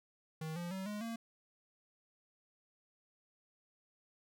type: tone with pitch steps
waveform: square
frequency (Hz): 158.2 / 173.52 / 190.32 / 208.7 / 229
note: D#3 / F3 / F#3 / G#3 / A#3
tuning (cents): +29 / -11 / +49 / +9 / -31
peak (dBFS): -40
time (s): 0.41-1.16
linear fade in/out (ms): 5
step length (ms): 150
effects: none